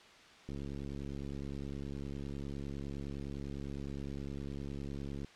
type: click train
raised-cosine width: 3 ms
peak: -30 dBFS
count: 333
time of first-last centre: 0.49-5.246 s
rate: 69.8 Hz
effects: white hiss -57 dBFS RMS until 5.35 s + low-pass 4000 Hz 12 dB/octave